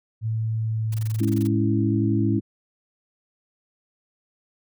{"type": "tone with pitch glide", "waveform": "sine", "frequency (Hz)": [111.3, 109.58], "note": ["A2", "A2"], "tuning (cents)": [20, -7], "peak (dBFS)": -22, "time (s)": [0.21, 2.41], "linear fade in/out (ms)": 50, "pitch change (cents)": -27, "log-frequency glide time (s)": [0.56, 1.13]}
{"type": "noise bursts", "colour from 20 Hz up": "white", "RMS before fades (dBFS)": -40, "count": 13, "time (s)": [0.92, 1.472], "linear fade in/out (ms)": 5, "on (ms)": 24, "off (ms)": 20}
{"type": "chord", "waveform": "sine", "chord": "C# minor", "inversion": "second", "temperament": "equal", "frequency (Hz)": [207.7, 277.2, 329.6], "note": ["G#3", "C#4", "E4"], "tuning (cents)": [0, 0, 0], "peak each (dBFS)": -25, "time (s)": [1.2, 2.4], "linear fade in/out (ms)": 10}
{"effects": []}